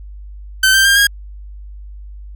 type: tone with pitch steps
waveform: sawtooth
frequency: 1537 / 1568.4 / 1600.4 / 1633.1 Hz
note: G6 / G6 / G6 / G#6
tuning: -35 / 0 / +35 / -30 cents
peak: -5 dBFS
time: 0.63-1.07 s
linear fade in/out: 5 ms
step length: 110 ms
effects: added 50 Hz sine -30 dBFS peak until 2.35 s